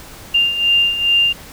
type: beating tone pair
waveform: sine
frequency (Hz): 2794 / 2796.4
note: F7 / F7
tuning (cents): 0 / +2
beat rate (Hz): 2.4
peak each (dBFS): -19 / -13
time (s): 0.34-1.33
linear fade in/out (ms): 10
effects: pink hiss -37 dBFS RMS until 1.52 s